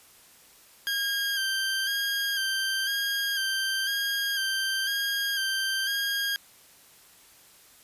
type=tone with vibrato; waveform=20% pulse; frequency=1596 Hz; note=G6; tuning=31 cents sharp; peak=-21 dBFS; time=0.87-6.36 s; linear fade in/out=0 ms; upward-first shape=square; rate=1 Hz; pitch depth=31 cents each way; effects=white hiss -55 dBFS RMS until 7.83 s + resampled to 32000 Hz